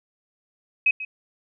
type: tone with echo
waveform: sine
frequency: 2540 Hz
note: D#7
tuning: 35 cents sharp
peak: -15 dBFS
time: 0.86-0.91 s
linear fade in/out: 5 ms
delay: 140 ms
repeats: 1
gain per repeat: -14 dB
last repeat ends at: 1.05 s
effects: none